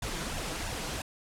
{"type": "noise with flanger", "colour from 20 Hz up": "pink", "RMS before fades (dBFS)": -35, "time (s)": [0.02, 1.02], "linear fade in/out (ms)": 5, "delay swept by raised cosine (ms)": [1.1, 6.3], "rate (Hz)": 3, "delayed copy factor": 0.85, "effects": ["low-pass 10000 Hz 12 dB/octave"]}